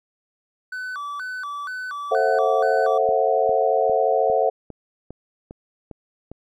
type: tone with vibrato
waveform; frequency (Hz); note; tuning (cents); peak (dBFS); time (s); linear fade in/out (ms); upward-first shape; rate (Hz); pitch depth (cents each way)
triangle; 1318.5; E6; 0; -26; 0.72-2.98; 5; square; 2.1; 230
type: chord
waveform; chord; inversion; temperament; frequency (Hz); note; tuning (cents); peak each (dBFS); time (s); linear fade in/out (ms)
sine; F# half-diminished seventh; first; just; 444 / 532.8 / 666 / 740; A4 / C5 / E5 / F#5; +16 / +31 / +18 / 0; -22; 2.11-4.5; 10
type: click train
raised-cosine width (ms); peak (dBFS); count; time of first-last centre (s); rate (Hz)
2; -23; 9; 3.09-6.316; 2.48
effects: none